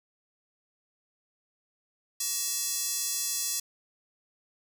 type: tone with high-pass filter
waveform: square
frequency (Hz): 376.5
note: F#4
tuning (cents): +30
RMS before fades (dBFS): -31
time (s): 2.2-3.6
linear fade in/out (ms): 5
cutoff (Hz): 6300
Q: 1.5
effects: none